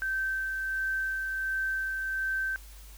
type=tone with tremolo; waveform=sine; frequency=1552 Hz; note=G6; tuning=18 cents flat; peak=-27 dBFS; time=0.02-2.56 s; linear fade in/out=0 ms; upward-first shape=sine; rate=1.4 Hz; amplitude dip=30%; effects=added 50 Hz sine -46 dBFS peak until 2.97 s + white hiss -54 dBFS RMS until 2.97 s